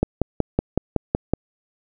click train, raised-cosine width 2 ms, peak -4 dBFS, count 8, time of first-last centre 0.03-1.336 s, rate 5.36 Hz, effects none

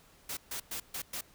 white noise bursts at uneven times, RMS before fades -38 dBFS, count 5, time 0.29-0.37 / 0.51-0.6 / 0.71-0.8 / 0.94-1.02 / 1.13-1.21 s, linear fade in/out 5 ms, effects pink hiss -61 dBFS RMS until 1.34 s

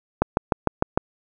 click train, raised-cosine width 1 ms, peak -3 dBFS, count 6, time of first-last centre 0.22-0.975 s, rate 6.62 Hz, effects none

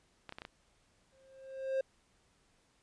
clicks, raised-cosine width 0.3 ms, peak -28 dBFS, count 5, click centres 0.293 / 0.324 / 0.385 / 0.419 / 0.451 s
triangle tone with exponential growth, 532 Hz, C5, 29 cents sharp, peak -26 dBFS, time 1.12-1.81 s, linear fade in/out 5 ms, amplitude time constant 150 ms
effects pink hiss -71 dBFS RMS until 2.82 s + resampled to 22050 Hz

